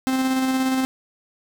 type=tone with tremolo; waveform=45% pulse; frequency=261.6 Hz; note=C4; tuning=in tune; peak=-18 dBFS; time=0.07-0.85 s; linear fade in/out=0 ms; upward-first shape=square; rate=17 Hz; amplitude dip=25%; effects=none